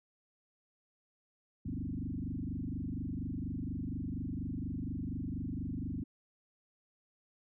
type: tone with frequency modulation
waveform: sine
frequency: 173 Hz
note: F3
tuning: 16 cents flat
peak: -35 dBFS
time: 1.65-6.04 s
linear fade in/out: 10 ms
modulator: 24.2 Hz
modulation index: 4.7
effects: none